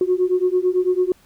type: beating tone pair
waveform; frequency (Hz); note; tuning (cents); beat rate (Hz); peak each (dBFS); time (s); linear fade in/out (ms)
sine; 360.5 / 369.5; F#4 / F#4; -45 / -2; 9; -18; 0.01-1.12; 2
effects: tanh soft clip ceiling -8 dBFS + pink hiss -55 dBFS RMS until 1.25 s